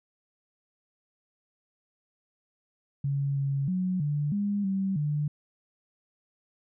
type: tone with pitch steps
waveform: sine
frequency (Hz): 139.8 / 138.5 / 184 / 146.7 / 203.2 / 193.1 / 148.2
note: C#3 / C#3 / F#3 / D3 / G#3 / G3 / D3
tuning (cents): +15 / -1 / -9 / -2 / -38 / -26 / +16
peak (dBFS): -25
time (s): 3.04-5.28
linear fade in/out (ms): 5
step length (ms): 320
effects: none